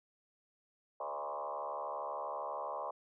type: tone with frequency modulation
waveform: sine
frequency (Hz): 819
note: G#5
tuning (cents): -24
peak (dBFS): -37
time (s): 1-2.91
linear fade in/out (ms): 5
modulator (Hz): 72.6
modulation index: 4.2
effects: none

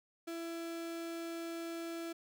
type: tone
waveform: 35% pulse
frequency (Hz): 333.8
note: E4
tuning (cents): +22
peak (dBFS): -38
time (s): 0.27-2.13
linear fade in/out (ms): 10
effects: none

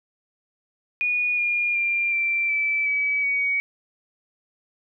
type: tone with pitch steps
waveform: sine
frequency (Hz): 2455 / 2420 / 2385 / 2351 / 2317 / 2284 / 2251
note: D#7 / D#7 / D7 / D7 / D7 / D7 / C#7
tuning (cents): -24 / -49 / +26 / +1 / -24 / -49 / +26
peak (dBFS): -20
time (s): 1.01-3.6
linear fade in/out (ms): 0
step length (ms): 370
effects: none

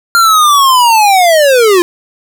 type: linear sweep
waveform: square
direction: down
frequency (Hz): 1398 to 339.4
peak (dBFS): -5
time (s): 0.15-1.82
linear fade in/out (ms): 0
effects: none

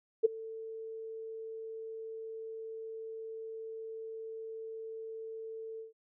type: tone with ADSR envelope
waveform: sine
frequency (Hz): 445.8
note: A4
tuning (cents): +23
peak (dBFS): -18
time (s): 0.23-5.93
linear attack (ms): 22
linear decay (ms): 14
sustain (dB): -22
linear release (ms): 140
effects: none

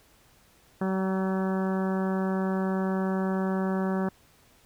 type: harmonic tone with a mistuned harmonic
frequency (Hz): 190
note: F#3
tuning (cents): +46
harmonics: 1 / 2 / 3 / 4 / 5 / 6 / 7 / 8 / 9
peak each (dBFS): -26 / -32 / -36 / -38 / -40 / -42 / -43 / -44 / -45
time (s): 0.81-4.09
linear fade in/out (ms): 5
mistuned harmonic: 5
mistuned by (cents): -17
effects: pink hiss -60 dBFS RMS until 4.65 s

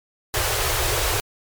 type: band-stop noise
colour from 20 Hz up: pink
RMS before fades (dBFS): -22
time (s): 0.34-1.2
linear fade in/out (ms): 0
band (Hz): 130 to 340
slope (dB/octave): 96
effects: MP3 96 kbps

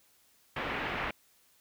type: low-pass noise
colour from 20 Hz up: white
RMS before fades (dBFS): -35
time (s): 0.56-1.11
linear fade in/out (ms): 5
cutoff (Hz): 2400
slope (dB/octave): 24
effects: white hiss -66 dBFS RMS until 1.6 s

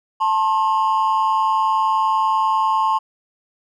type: ring-modulated tone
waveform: triangle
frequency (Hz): 975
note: B5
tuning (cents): -23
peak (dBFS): -9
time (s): 0.2-2.99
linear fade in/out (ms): 20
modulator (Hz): 94.9
effects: tanh soft clip ceiling -9 dBFS

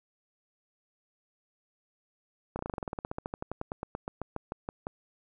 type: slowing click train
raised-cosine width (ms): 1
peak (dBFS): -20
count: 28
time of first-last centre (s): 2.56-4.869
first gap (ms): 31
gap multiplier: 1.07
effects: none

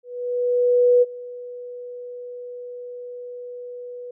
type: tone with ADSR envelope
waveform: sine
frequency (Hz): 490.5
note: B4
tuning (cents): -12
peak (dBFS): -11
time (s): 0.03-4.11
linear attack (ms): 990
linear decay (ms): 29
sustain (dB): -21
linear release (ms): 5
effects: none

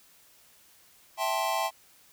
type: chord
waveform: square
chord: A minor seventh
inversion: second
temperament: equal with one note detuned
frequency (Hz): 659.3 / 784 / 880 / 1052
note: E5 / G5 / A5 / C6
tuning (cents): 0 / 0 / 0 / +9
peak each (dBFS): -33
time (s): 1.17-1.71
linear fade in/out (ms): 50
effects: white hiss -59 dBFS RMS until 2.12 s

